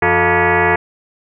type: tone with frequency modulation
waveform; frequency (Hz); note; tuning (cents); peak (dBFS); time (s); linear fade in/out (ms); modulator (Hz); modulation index
sine; 622.3; D#5; 0; -10; 0.02-0.76; 5; 265; 5.8
effects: none